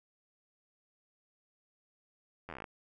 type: slowing click train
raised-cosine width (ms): 0.5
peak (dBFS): -28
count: 11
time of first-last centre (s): 2.49-2.642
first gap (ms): 11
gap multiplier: 1.07
effects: none